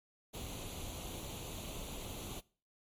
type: noise with comb filter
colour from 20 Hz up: pink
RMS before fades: -44 dBFS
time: 0.33-2.41 s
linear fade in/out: 20 ms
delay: 0.29 ms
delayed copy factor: +0.7
effects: noise-tail reverb RT60 0.4 s tail -22 dB re dry + MP3 64 kbps